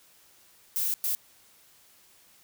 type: noise bursts at uneven times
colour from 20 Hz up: violet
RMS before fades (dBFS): -28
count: 2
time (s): 0.76-0.94 / 1.04-1.15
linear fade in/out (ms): 0
effects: white hiss -59 dBFS RMS until 2.43 s